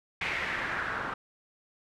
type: noise with low-pass filter sweep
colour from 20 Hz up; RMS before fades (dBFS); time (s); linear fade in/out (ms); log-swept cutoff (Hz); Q
white; -33; 0.21-1.14; 5; 2300 to 1300; 3.2
effects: none